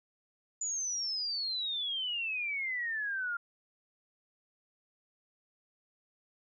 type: exponential sweep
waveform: sine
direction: down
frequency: 7040 to 1385 Hz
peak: -32 dBFS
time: 0.61-3.37 s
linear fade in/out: 5 ms
effects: none